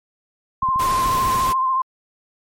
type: tone with vibrato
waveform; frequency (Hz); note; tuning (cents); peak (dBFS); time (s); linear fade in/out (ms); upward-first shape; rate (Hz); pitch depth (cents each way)
sine; 1046.5; C6; 0; -16; 0.62-1.82; 5; triangle; 14; 40
type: clicks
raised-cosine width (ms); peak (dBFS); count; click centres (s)
5; -21; 10; 0.63 / 0.688 / 0.76 / 0.861 / 1.148 / 1.18 / 1.227 / 1.269 / 1.36 / 1.49
type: noise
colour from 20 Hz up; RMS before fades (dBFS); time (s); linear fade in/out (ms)
pink; -27; 0.79-1.53; 10
effects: MP3 64 kbps